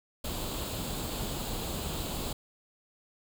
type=noise with comb filter; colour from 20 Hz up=pink; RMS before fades=-35 dBFS; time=0.24-2.33 s; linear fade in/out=5 ms; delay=0.26 ms; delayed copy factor=+0.6; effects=none